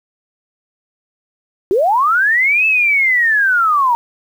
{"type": "linear two-way sweep", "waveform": "sine", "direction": "up then down", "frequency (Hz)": [349.2, 2633, 921], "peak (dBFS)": -10, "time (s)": [1.71, 3.95], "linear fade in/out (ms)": 0, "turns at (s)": 2.66, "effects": ["7-bit"]}